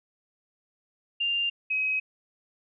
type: tone pair in turn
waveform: sine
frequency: 2794 / 2539 Hz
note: F7 / D#7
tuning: 0 / +34 cents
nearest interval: major second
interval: 166 cents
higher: first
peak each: -24 dBFS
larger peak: neither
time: 1.2-1.5 / 1.7-2 s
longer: neither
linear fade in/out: 10 ms
effects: none